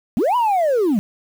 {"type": "linear two-way sweep", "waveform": "sine", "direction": "up then down", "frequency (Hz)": [185, 1005, 185], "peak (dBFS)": -12, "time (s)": [0.17, 0.99], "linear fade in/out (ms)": 0, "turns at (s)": 0.36, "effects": ["tanh soft clip ceiling -13 dBFS", "7-bit"]}